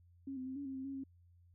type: tone with pitch steps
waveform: sine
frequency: 272.3 / 257.5 / 261.9 / 282.6 / 267.6 / 263.7 / 273.8 / 269.2 Hz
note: C#4 / C4 / C4 / C#4 / C4 / C4 / C#4 / C4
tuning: -31 / -28 / +2 / +34 / +39 / +14 / -21 / +49 cents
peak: -40 dBFS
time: 0.27-1.038 s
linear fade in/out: 5 ms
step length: 96 ms
effects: added 87 Hz sine -62 dBFS peak until 1.54 s